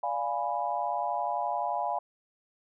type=chord; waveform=sine; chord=D diminished seventh; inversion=none; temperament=equal; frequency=587.3 / 698.5 / 830.6 / 987.8 Hz; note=D5 / F5 / Ab5 / Cb6; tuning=0 / 0 / 0 / 0 cents; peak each=-37 / -32 / -32 / -34 dBFS; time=0.03-1.99 s; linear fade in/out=5 ms; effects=none